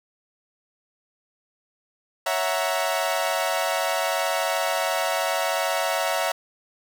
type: chord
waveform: sawtooth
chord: F# dominant seventh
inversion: second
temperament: equal with one note detuned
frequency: 556.6 / 659.3 / 740 / 932.3 Hz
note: C#5 / E5 / F#5 / A#5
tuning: +7 / 0 / 0 / 0 cents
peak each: -25 / -22 / -25 / -26 dBFS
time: 2.26-6.32 s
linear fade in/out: 5 ms
effects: none